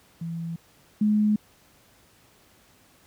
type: tone pair in turn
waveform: sine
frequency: 166.7 / 211.2 Hz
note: E3 / G#3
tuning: +20 / +29 cents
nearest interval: major third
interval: 409 cents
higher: second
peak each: -29 / -18 dBFS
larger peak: second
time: 0.21-0.56 / 1.01-1.36 s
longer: neither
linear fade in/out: 5 ms
effects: pink hiss -58 dBFS RMS until 3.06 s + high-pass 60 Hz 12 dB/octave